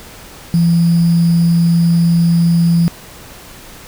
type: tone with sample-and-hold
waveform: sine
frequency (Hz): 169.1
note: E3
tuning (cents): +44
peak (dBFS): -8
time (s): 0.54-2.88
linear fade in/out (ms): 0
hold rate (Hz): 4900
effects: pink hiss -36 dBFS RMS until 3.87 s